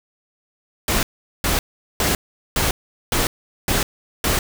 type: noise bursts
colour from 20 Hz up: pink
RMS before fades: -19 dBFS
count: 7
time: 0.88-4.39 s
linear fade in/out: 2 ms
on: 150 ms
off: 410 ms
effects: none